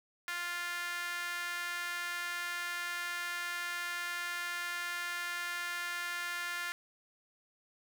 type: tone with high-pass filter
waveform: sawtooth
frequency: 349.2 Hz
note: F4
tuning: in tune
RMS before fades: -38 dBFS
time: 0.28-6.72 s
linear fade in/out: 0 ms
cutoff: 1600 Hz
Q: 2.7
effects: none